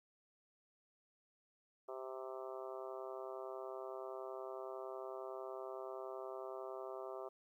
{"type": "harmonic tone", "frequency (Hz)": 130.81, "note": "C3", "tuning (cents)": 0, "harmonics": [3, 4, 5, 6, 7, 8, 9, 10], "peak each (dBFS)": [-48, -51, -49, -57, -57, -58, -54, -61], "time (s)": [1.88, 7.29], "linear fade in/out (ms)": 10, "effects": ["13-bit"]}